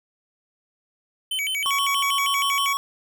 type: tone with vibrato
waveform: square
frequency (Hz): 2637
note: E7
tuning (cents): 0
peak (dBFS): -24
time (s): 1.31-2.73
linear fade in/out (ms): 5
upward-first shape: square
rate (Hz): 6.3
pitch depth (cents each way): 260
type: tone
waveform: square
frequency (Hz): 1112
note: C#6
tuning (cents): +5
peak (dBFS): -23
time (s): 1.66-2.77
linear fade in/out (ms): 0
effects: none